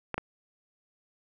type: clicks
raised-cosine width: 0.5 ms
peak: -16 dBFS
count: 2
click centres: 0.143 / 0.18 s
effects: none